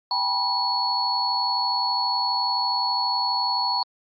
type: tone cluster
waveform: sine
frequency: 787 / 859 / 974 / 4380 Hz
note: G5 / A5 / B5 / C#8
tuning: +7 / -42 / -24 / -22 cents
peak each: -30 / -33 / -25 / -24 dBFS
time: 0.11-3.83 s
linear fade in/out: 2 ms
effects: Opus 48 kbps